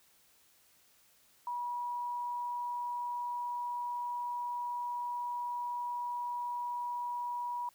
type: tone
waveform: sine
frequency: 968 Hz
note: B5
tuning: 35 cents flat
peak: -34 dBFS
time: 1.47-7.69 s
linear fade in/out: 2 ms
effects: white hiss -66 dBFS RMS until 7.74 s

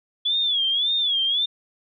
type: tone with vibrato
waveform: sine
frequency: 3401 Hz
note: G#7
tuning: 40 cents sharp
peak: -19 dBFS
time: 0.25-1.46 s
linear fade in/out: 10 ms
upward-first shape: sine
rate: 1.8 Hz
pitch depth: 130 cents each way
effects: none

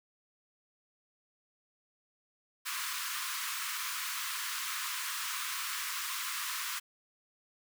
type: high-pass noise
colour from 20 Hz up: pink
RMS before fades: -37 dBFS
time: 2.65-6.8 s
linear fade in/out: 20 ms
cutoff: 1000 Hz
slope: 96 dB/octave
effects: none

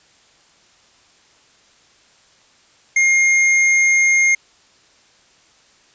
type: tone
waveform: square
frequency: 2130 Hz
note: C7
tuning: 30 cents sharp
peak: -12 dBFS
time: 2.96-4.35 s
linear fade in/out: 5 ms
effects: white hiss -53 dBFS RMS until 5.94 s + resampled to 16000 Hz

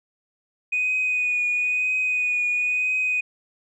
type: tone with vibrato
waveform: sine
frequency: 2483 Hz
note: D#7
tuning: 4 cents flat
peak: -19 dBFS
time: 0.72-3.21 s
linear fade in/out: 10 ms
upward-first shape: triangle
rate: 1 Hz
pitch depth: 25 cents each way
effects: tanh soft clip ceiling -16 dBFS

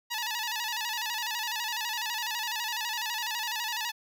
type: tone with vibrato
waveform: 10% pulse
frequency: 910 Hz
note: A#5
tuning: 42 cents flat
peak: -22 dBFS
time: 0.1-3.92 s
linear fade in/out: 20 ms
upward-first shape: square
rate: 12 Hz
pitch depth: 83 cents each way
effects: none

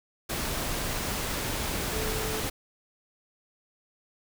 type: tone in noise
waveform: sine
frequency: 436 Hz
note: A4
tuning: 16 cents flat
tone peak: -35 dBFS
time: 1.92-2.41 s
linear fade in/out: 10 ms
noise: pink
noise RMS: -31 dBFS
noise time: 0.29-2.5 s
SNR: -7 dB
effects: none

